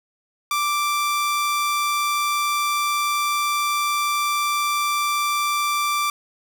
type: tone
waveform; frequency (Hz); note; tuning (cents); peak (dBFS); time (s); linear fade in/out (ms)
sawtooth; 1174.7; D6; 0; -16; 0.51-6.1; 2
effects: none